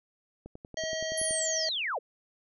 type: click train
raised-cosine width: 2 ms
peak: -30 dBFS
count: 10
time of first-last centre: 0.46-1.309 s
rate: 10.6 Hz
type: harmonic tone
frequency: 638 Hz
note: D#5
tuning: 43 cents sharp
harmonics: 1 / 3 / 5 / 7 / 9 / 10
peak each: -33 / -38 / -40 / -41 / -43 / -43 dBFS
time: 0.77-1.69 s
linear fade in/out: 2 ms
type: linear sweep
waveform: sine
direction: down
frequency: 10910 to 390 Hz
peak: -29 dBFS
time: 1.17-1.99 s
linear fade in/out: 10 ms
effects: none